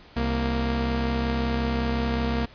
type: tone pair together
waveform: sawtooth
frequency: 65.41 / 233.1 Hz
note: C2 / A#3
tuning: 0 / 0 cents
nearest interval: octave + minor seventh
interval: 2200 cents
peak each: -22 dBFS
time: 0.16-2.46 s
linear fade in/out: 10 ms
effects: pink hiss -50 dBFS RMS until 2.54 s + resampled to 11025 Hz